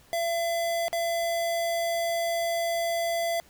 square tone with dropouts, 675 Hz, E5, 41 cents sharp, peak -26 dBFS, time 0.13-3.4 s, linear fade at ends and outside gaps 0 ms, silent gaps 0.882-0.929 s, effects pink hiss -57 dBFS RMS until 3.49 s

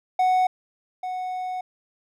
triangle tone pair in turn, 740 / 737.4 Hz, F#5 / F#5, 0 / -6 cents, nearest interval unison, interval 6 cents, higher first, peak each -15 / -25 dBFS, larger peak first, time 0.19-0.47 / 1.03-1.61 s, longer second, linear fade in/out 5 ms, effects none

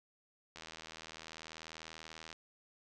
click train, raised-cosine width 0.2 ms, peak -30 dBFS, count 143, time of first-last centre 0.56-2.328 s, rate 80.3 Hz, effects resampled to 24000 Hz

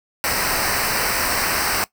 pink noise with comb filter, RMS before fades -21 dBFS, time 0.24-1.84 s, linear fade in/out 0 ms, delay 0.29 ms, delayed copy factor -0.75, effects noise-tail reverb RT60 0.1 s tail -18 dB re dry

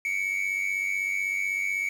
triangle tone pair together, 2200 / 2296 Hz, C#7 / D7, -14 / -40 cents, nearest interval minor second, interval 74 cents, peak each -26 dBFS, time 0.05-1.89 s, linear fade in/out 2 ms, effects tanh soft clip ceiling -19 dBFS + 8-bit

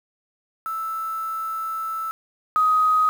sine tone pair in turn, 1318.5 / 1255.9 Hz, E6 / D#6, 0 / +16 cents, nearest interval minor second, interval 84 cents, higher first, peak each -25 / -15 dBFS, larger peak second, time 0.66-2.11 / 2.56-3.09 s, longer first, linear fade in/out 0 ms, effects 7-bit

